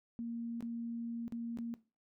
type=tone with dropouts; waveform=sine; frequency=233.1 Hz; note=A#3; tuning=in tune; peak=-37 dBFS; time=0.19-1.74 s; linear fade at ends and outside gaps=0 ms; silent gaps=0.607-0.625 / 1.28-1.323 / 1.573-1.587 s; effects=noise-tail reverb RT60 0.3 s tail -17 dB re dry